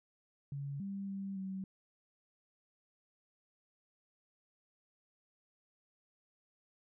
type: tone with pitch steps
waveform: sine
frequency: 140.5 / 197.1 / 195.6 / 190.9 Hz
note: C#3 / G3 / G3 / G3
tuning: +24 / +10 / -4 / -46 cents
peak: -38 dBFS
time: 0.52-1.64 s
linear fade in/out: 2 ms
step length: 280 ms
effects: none